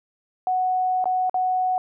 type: tone with dropouts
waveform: sine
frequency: 740 Hz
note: F#5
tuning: in tune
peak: -19 dBFS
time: 0.47-1.78 s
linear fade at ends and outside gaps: 1 ms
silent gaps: 1.042-1.056 / 1.296-1.343 s
effects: none